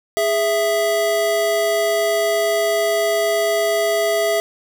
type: tone pair together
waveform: square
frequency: 413.2 / 662 Hz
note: G#4 / E5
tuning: -9 / +7 cents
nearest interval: minor sixth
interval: 816 cents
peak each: -22 / -18 dBFS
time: 0.17-4.4 s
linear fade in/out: 0 ms
effects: none